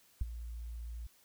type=tone with ADSR envelope; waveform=sine; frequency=57.7 Hz; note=A#1; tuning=17 cents flat; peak=-25 dBFS; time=0.21-1.07 s; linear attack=4 ms; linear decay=21 ms; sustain=-15 dB; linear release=6 ms; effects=tanh soft clip ceiling -22 dBFS + white hiss -66 dBFS RMS until 1.24 s